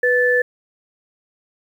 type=tone pair together; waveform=sine; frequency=493.9 / 1748.9 Hz; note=B4 / A6; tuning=0 / -11 cents; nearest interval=octave + minor seventh; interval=2189 cents; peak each=-16 dBFS; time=0.03-0.42 s; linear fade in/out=5 ms; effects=8-bit